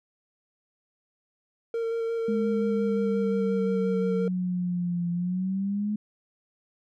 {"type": "tone with vibrato", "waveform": "triangle", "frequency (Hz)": 458.1, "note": "A#4", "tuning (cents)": -30, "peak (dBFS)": -24, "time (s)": [1.74, 4.28], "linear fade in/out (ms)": 2, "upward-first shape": "square", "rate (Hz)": 5.7, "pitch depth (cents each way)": 11}
{"type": "exponential two-way sweep", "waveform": "sine", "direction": "down then up", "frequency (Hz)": [212.6, 172.5, 212.6], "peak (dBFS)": -25, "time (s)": [2.28, 5.96], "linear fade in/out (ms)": 5, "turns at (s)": 5.11}
{"effects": []}